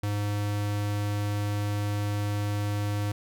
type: tone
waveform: square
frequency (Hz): 103.1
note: G#2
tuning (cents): -12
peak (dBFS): -27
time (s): 0.03-3.12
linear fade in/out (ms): 5
effects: none